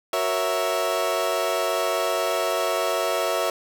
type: chord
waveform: 30% pulse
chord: F# dominant seventh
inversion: none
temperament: equal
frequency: 370 / 466.2 / 554.4 / 659.3 Hz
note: F#4 / A#4 / C#5 / E5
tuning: 0 / 0 / 0 / 0 cents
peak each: -28 / -27 / -25 / -22 dBFS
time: 0.13-3.5 s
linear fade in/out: 2 ms
effects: 9-bit